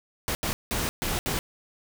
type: noise bursts at uneven times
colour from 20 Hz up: pink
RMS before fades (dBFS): -28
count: 5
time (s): 0.28-0.35 / 0.43-0.53 / 0.71-0.89 / 1.02-1.19 / 1.26-1.39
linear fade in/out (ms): 0
effects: none